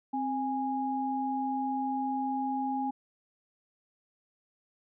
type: tone pair together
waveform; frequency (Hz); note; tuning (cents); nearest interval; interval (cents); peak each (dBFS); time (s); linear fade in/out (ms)
sine; 263.4 / 825.2; C4 / G#5; +12 / -11; octave + minor sixth; 1977; -32 / -31; 0.13-2.91; 10
effects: none